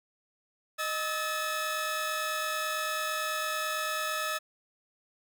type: tone cluster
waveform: sawtooth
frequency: 620 / 1289 / 1734 Hz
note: D#5 / E6 / A6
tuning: -6 / -39 / -26 cents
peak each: -33 / -29 / -32 dBFS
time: 0.78-4.39 s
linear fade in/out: 20 ms
effects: none